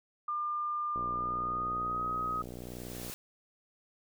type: tone with pitch glide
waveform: sine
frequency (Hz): 1200 to 1261.1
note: D6 to D#6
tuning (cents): +37 to +23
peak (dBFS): -31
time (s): 0.28-2.42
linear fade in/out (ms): 5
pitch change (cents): +86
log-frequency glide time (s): 1.12-2.03
type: click train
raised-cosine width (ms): 2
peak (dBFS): -30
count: 131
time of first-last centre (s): 0.96-3.098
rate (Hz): 60.8
type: noise with exponential growth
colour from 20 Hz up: white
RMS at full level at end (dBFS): -42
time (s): 1.62-3.14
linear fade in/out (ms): 0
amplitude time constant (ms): 330
effects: none